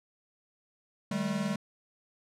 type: tone cluster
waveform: square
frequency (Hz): 154.7 / 194.8 / 214.7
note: D#3 / G3 / A3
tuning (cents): -10 / -11 / -42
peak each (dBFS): -39 / -33 / -34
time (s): 1.11-1.56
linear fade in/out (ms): 5
effects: low-pass 9000 Hz 12 dB/octave